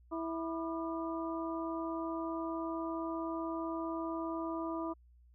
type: harmonic tone with a mistuned harmonic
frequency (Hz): 328.2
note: E4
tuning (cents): -8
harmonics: 1 / 2 / 3 / 4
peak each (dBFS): -37 / -42 / -43 / -44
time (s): 0.11-4.94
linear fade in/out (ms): 20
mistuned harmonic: 4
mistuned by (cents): -150
effects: added 60 Hz sine -59 dBFS peak until 5.34 s